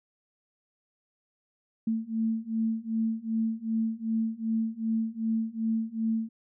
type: beating tone pair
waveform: sine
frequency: 222.4 / 225 Hz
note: A3 / A3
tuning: +19 / +39 cents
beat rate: 2.6 Hz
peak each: -30 / -29 dBFS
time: 1.87-6.29 s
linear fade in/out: 5 ms
effects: none